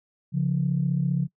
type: tone pair together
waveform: sine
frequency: 139.46 / 174.61 Hz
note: C#3 / F3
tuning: +11 / 0 cents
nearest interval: major third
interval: 389 cents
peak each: -23 / -24 dBFS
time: 0.32-1.28 s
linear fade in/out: 50 ms
effects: noise-tail reverb RT60 0.1 s tail -23 dB re dry + tanh soft clip ceiling -13 dBFS